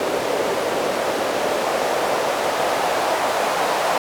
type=noise with band-pass filter sweep; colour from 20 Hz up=white; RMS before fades=-21 dBFS; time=0-3.98 s; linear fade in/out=2 ms; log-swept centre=480 to 720 Hz; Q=2.1; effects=none